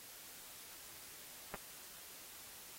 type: clicks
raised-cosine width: 0.5 ms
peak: -28 dBFS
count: 2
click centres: 1.54 / 1.545 s
effects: white hiss -54 dBFS RMS until 2.78 s + AAC 48 kbps